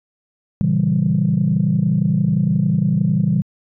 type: chord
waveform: sine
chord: A# diminished seventh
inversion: none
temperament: equal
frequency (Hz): 116.54 / 138.59 / 164.81 / 196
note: A#2 / C#3 / E3 / G3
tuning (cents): 0 / 0 / 0 / 0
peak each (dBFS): -23 / -20 / -17 / -18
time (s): 0.61-3.42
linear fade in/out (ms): 0
effects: tanh soft clip ceiling -6 dBFS